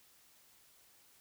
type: silence
effects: white hiss -65 dBFS RMS until 1.2 s